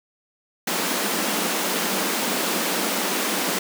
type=high-pass noise; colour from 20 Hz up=pink; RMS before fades=-24 dBFS; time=0.67-3.59 s; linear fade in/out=5 ms; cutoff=180 Hz; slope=96 dB/octave; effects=none